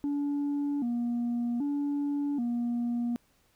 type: tone with vibrato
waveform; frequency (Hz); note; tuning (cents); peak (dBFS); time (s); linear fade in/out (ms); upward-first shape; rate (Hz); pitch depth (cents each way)
sine; 261.6; C4; 0; -25; 0.04-3.16; 0; square; 0.64; 160
effects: tanh soft clip ceiling -26 dBFS + pink hiss -68 dBFS RMS until 3.55 s